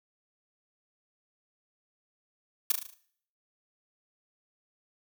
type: noise with echo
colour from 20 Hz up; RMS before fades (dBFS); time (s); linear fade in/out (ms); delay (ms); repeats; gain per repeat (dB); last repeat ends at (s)
blue; -23; 2.7-2.72; 5; 37; 6; -5; 2.942
effects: noise-tail reverb RT60 0.6 s tail -18 dB re dry